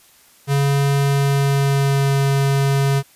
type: tone with pitch glide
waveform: square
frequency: 140 to 138.23 Hz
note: C#3 to C#3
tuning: +18 to -5 cents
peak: -15 dBFS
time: 0.47-3.03 s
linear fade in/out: 50 ms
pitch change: -23 cents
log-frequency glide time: 0.96-2.18 s
effects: white hiss -51 dBFS RMS until 3.15 s + resampled to 32000 Hz